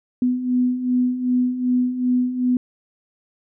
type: beating tone pair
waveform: sine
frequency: 247.7 / 250.3 Hz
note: B3 / B3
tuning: +5 / +23 cents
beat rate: 2.6 Hz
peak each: -24 / -18 dBFS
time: 0.22-2.57 s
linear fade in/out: 2 ms
effects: none